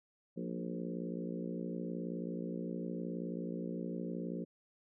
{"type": "harmonic tone with a mistuned harmonic", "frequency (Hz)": 59.1, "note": "A#1", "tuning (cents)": 24, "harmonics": [3, 4, 5, 6, 7, 8, 9], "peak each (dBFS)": [-41, -43, -45, -47, -48, -49, -50], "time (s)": [0.36, 4.45], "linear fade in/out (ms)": 20, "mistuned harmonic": 4, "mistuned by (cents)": -47, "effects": []}